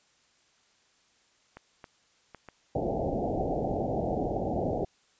clicks, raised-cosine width 0.5 ms, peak -29 dBFS, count 4, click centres 1.57 / 1.842 / 2.347 / 2.487 s
white low-pass noise, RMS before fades -30 dBFS, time 2.75-4.85 s, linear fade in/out 5 ms, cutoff 790 Hz, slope 96 dB/octave
effects white hiss -66 dBFS RMS until 5.19 s + resampled to 16000 Hz

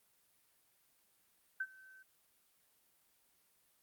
sine tone with ADSR envelope, 1539 Hz, G6, 32 cents flat, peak -33 dBFS, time 1.6-2.03 s, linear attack 7 ms, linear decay 51 ms, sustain -23 dB, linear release 10 ms, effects white hiss -73 dBFS RMS until 3.82 s + Opus 32 kbps

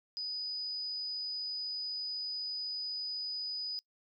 sine tone, 4974 Hz, D#8, 1 cent flat, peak -35 dBFS, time 0.17-3.79 s, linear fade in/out 0 ms, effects noise-tail reverb RT60 0.1 s tail -25 dB re dry

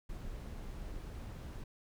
brown noise, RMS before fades -44 dBFS, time 0.09-1.64 s, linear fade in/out 5 ms, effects none

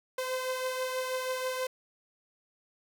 sawtooth beating tone pair, 513 / 519.2 Hz, C5 / C5, -34 / -13 cents, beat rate 6.2 Hz, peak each -28 / -35 dBFS, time 0.18-1.67 s, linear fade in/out 5 ms, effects none

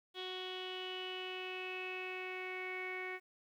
sawtooth tone with low-pass filter sweep, 370 Hz, F#4, in tune, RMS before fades -43 dBFS, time 0.14-3.2 s, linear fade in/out 50 ms, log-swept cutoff 3400 to 2100 Hz, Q 8.7, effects 12-bit

